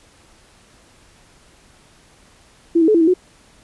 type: tone with pitch steps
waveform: sine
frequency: 335.8 / 322.1 / 430 / 335.3 / 321.5 / 364.6 Hz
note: E4 / E4 / A4 / E4 / E4 / F#4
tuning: +32 / -40 / -40 / +30 / -43 / -25 cents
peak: -10 dBFS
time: 2.75-3.14 s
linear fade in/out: 10 ms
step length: 65 ms
effects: pink hiss -51 dBFS RMS until 3.63 s + resampled to 24000 Hz